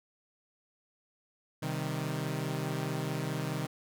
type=chord; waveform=sawtooth; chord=C minor; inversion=none; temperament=equal; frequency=130.81 / 155.56 / 196 Hz; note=C3 / Eb3 / G3; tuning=0 / 0 / 0 cents; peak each=-32 / -31 / -37 dBFS; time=1.62-3.67 s; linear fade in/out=10 ms; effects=none